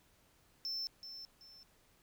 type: tone with echo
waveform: triangle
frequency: 5330 Hz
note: E8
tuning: 18 cents sharp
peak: -36 dBFS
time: 0.65-0.87 s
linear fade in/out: 0 ms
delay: 380 ms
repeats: 2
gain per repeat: -9 dB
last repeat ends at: 1.63 s
effects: pink hiss -69 dBFS RMS until 2.02 s